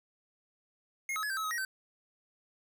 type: tone with pitch steps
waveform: square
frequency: 2150 / 1280 / 1697 / 1565 / 1293 / 1267 / 1889 / 1543 Hz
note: C7 / D#6 / G#6 / G6 / E6 / D#6 / A#6 / G6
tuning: +47 / +49 / +37 / -3 / -34 / +31 / +22 / -28 cents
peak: -33 dBFS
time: 1.09-1.65 s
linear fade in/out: 2 ms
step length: 70 ms
effects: none